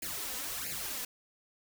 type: noise with flanger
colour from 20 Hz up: white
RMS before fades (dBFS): -38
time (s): 0.02-1.05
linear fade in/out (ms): 5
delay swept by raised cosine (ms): 0.42 to 4.02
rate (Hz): 1.5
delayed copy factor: +1
effects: none